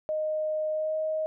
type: tone with pitch glide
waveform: sine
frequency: 619 to 626.9 Hz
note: D#5 to D#5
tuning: -9 to +13 cents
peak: -26 dBFS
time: 0.09-1.26 s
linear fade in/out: 0 ms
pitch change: +22 cents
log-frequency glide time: 0.71-0.97 s
effects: none